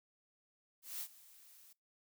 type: noise with ADSR envelope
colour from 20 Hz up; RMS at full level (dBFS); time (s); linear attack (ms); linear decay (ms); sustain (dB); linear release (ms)
blue; -41; 0.82-1.73; 190; 66; -20; 5
effects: noise-tail reverb RT60 0.2 s tail -22 dB re dry